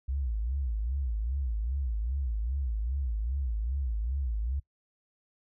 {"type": "tone with vibrato", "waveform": "sine", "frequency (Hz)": 60.7, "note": "B1", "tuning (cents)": -29, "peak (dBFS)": -28, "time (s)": [0.08, 4.6], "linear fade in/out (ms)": 10, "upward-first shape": "sine", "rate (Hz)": 2.5, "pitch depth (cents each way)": 250, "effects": ["noise-tail reverb RT60 0.1 s tail -22 dB re dry"]}